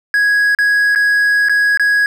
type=tone with dropouts; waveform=triangle; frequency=1661.2 Hz; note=G#6; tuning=in tune; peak=-8 dBFS; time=0.14-2.06 s; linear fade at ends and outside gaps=1 ms; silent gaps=0.549-0.587 / 0.95-0.958 / 1.486-1.495 / 1.774-1.796 s; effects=none